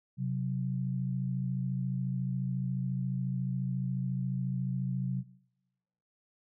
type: tone pair together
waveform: sine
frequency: 130.81 / 185 Hz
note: C3 / F#3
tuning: 0 / 0 cents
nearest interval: tritone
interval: 600 cents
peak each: -31 / -34 dBFS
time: 0.17-5.24 s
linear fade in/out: 50 ms
effects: noise-tail reverb RT60 1.0 s tail -22 dB re dry